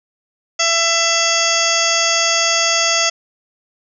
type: harmonic tone with a mistuned harmonic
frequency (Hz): 668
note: E5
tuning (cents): +23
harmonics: 1 / 2 / 3 / 4 / 5 / 7 / 8 / 9 / 10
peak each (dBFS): -22 / -22 / -22 / -22 / -22 / -22 / -22 / -22 / -22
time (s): 0.59-3.1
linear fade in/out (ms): 10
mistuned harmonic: 9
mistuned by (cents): +42
effects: none

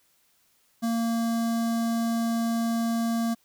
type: tone with notch filter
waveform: square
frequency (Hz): 230.1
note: A#3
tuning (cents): -22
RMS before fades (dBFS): -26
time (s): 0.82-3.35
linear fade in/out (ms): 20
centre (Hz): 2400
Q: 1
effects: white hiss -66 dBFS RMS until 3.44 s

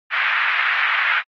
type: band-pass noise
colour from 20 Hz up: pink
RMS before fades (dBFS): -19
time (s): 0.1-1.23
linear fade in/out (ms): 50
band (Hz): 1400 to 2400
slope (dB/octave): 24
effects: low-pass 4000 Hz 12 dB/octave + AAC 32 kbps

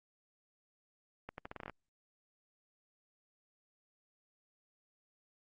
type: accelerating click train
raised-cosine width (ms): 0.5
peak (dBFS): -28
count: 10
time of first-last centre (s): 1.29-1.697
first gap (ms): 91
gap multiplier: 0.81
effects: Opus 48 kbps

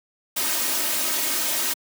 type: noise with comb filter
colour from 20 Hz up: white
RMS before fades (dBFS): -24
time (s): 0.36-1.74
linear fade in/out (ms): 10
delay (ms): 3.2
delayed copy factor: +0.75
effects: high-pass 150 Hz 12 dB/octave

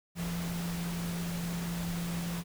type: tone in noise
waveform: sine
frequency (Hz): 171.4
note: F3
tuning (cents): -32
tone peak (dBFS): -33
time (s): 0.15-2.44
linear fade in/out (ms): 50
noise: pink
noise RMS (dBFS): -41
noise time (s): 0.15-2.44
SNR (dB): +5
effects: none

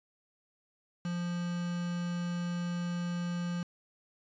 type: tone with quantisation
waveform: triangle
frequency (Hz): 174.4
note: F3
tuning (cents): -2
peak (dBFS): -30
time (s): 1.05-3.63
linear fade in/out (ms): 2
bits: 7
effects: resampled to 16000 Hz

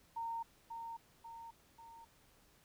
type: tone with echo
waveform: sine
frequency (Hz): 919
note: A#5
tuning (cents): -25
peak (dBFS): -38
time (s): 0.16-0.43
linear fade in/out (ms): 10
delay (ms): 540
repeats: 3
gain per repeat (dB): -5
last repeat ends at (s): 2.05
effects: pink hiss -68 dBFS RMS until 2.64 s

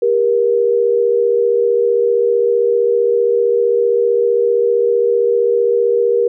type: tone pair together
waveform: sine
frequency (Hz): 398.6 / 474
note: G4 / A#4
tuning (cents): +29 / +29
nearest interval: minor third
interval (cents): 300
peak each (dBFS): -16 / -12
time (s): 0.02-6.28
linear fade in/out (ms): 5
effects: none

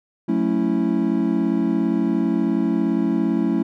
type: chord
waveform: triangle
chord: F# minor seventh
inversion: none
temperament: equal with one note detuned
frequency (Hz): 182.13 / 220 / 277.2 / 329.6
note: F#3 / A3 / C#4 / E4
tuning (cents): -27 / 0 / 0 / 0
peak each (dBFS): -23 / -20 / -21 / -21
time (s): 0.28-3.63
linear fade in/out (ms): 10
effects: none

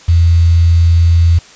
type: tone with quantisation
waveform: sine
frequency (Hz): 84.3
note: E2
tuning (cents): +39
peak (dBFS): -5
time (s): 0.08-1.39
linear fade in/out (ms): 10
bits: 5
effects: white hiss -39 dBFS RMS until 1.55 s + resampled to 16000 Hz

